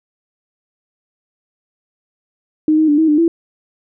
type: tone with pitch steps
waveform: sine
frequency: 309.2 / 313.7 / 293.6 / 319.1 / 299 / 333.5 Hz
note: D#4 / D#4 / D4 / D#4 / D4 / E4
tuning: -11 / +14 / 0 / +44 / +31 / +20 cents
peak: -9 dBFS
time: 2.68-3.28 s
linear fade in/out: 2 ms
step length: 100 ms
effects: none